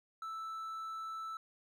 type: tone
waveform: triangle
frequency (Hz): 1318.5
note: E6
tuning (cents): 0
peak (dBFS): -38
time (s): 0.22-1.37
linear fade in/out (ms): 2
effects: none